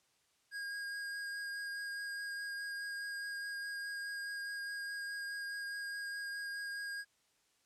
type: tone with vibrato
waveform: square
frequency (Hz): 1629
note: G#6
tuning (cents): -34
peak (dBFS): -40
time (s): 0.51-7.05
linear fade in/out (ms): 50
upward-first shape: sine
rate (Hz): 4.8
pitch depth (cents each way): 11
effects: white hiss -74 dBFS RMS until 7.65 s + low-pass 9000 Hz 12 dB/octave